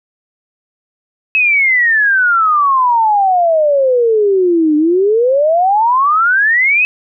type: exponential two-way sweep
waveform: sine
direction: down then up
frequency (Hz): 2593 to 296.5 to 2593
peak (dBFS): -8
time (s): 1.35-6.85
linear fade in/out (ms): 0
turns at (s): 4.76
effects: none